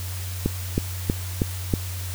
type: click train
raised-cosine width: 3 ms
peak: -7 dBFS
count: 5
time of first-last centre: 0.46-1.738 s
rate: 3.13 Hz
effects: added 91 Hz sine -29 dBFS peak until 2.14 s + white hiss -37 dBFS RMS until 2.14 s